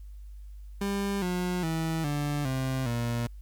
30% pulse tone with pitch steps, 199.4 / 179.71 / 161.96 / 145.97 / 131.55 / 118.56 Hz, G3 / F3 / E3 / D3 / C3 / A#2, +30 / +50 / -30 / -10 / +10 / +30 cents, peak -25 dBFS, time 0.81-3.27 s, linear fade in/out 5 ms, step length 410 ms, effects added 50 Hz sine -41 dBFS peak until 3.41 s + white hiss -70 dBFS RMS until 3.41 s

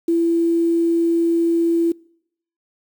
sine tone with quantisation, 335.6 Hz, E4, 31 cents sharp, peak -14 dBFS, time 0.08-1.92 s, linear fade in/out 5 ms, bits 7, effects noise-tail reverb RT60 0.7 s tail -25 dB re dry

